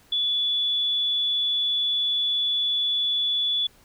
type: tone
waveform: sine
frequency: 3437 Hz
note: A7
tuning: 41 cents flat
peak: -21 dBFS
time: 0.12-3.67 s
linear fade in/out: 5 ms
effects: pink hiss -57 dBFS RMS until 3.84 s